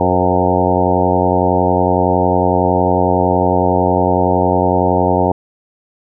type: harmonic tone with a mistuned harmonic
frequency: 90.9 Hz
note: F#2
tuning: 30 cents flat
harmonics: 1 / 2 / 3 / 4 / 5 / 6 / 7 / 8 / 9 / 10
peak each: -20 / -20 / -20 / -20 / -20 / -20 / -20 / -20 / -20 / -20 dBFS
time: 0-5.32 s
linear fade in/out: 5 ms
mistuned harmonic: 6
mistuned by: -34 cents
effects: none